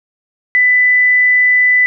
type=tone; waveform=sine; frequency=1994 Hz; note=B6; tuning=16 cents sharp; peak=-7 dBFS; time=0.55-1.86 s; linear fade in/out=0 ms; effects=none